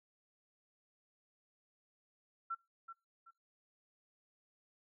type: tone with echo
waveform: sine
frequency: 1351 Hz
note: E6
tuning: 42 cents sharp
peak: -36 dBFS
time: 2.5-2.55 s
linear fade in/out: 10 ms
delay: 380 ms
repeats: 2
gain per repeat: -10 dB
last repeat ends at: 3.31 s
effects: noise-tail reverb RT60 0.2 s tail -20 dB re dry